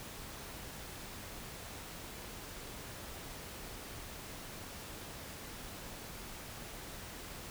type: silence
effects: pink hiss -47 dBFS RMS until 7.5 s